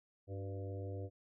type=harmonic tone with a mistuned harmonic; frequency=98 Hz; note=G2; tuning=in tune; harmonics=1 / 3 / 4 / 5 / 6 / 7; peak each=-41 / -51 / -51 / -49 / -54 / -58 dBFS; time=0.27-1.1 s; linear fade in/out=50 ms; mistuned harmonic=4; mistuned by=-48 cents; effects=none